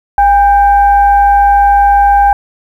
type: tone with frequency modulation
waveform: sine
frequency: 807 Hz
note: G#5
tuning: 50 cents flat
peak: -4 dBFS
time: 0.18-2.33 s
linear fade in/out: 2 ms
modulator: 754 Hz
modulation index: 0.41
effects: 7-bit